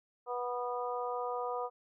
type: harmonic tone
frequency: 245.2 Hz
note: B3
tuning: 12 cents flat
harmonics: 2 / 3 / 4 / 5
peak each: -37 / -39 / -40 / -41 dBFS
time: 0.26-1.7 s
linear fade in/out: 50 ms
effects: none